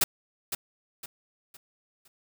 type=noise with echo; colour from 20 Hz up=white; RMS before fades=-22 dBFS; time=0.01-0.04 s; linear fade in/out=5 ms; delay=510 ms; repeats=4; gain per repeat=-9 dB; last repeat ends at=2.08 s; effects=none